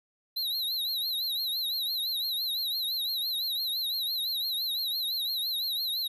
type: tone with vibrato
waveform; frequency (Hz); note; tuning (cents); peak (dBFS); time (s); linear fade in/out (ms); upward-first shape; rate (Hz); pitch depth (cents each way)
square; 3986; B7; +15; -29; 0.36-6.08; 10; triangle; 5.9; 140
effects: none